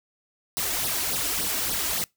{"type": "noise with flanger", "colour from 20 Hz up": "white", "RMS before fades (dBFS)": -27, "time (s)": [0.57, 2.04], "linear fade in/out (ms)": 0, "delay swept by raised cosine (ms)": [0.2, 3.2], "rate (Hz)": 3.5, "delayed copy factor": 0.8, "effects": ["noise-tail reverb RT60 0.2 s tail -25 dB re dry"]}